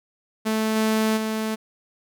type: tone with level steps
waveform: sawtooth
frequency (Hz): 218.9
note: A3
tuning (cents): -9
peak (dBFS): -17 / -15 / -20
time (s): 0.45-1.56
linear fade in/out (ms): 20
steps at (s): 0.75 / 1.16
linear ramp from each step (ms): 20
effects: none